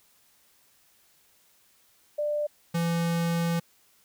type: tone pair in turn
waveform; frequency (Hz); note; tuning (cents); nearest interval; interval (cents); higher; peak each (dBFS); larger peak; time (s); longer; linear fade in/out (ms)
sine / square; 593 / 168.68; D5 / E3; +17 / +40; octave + minor seventh; 2177; first; -25; neither; 2.18-2.47 / 2.74-3.6; second; 10
effects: white hiss -63 dBFS RMS until 4.04 s